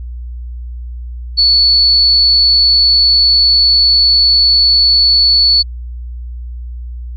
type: tone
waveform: sine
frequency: 4435 Hz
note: C#8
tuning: in tune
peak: -6 dBFS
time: 1.37-5.63 s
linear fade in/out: 20 ms
effects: added 60 Hz sine -22 dBFS peak until 7.16 s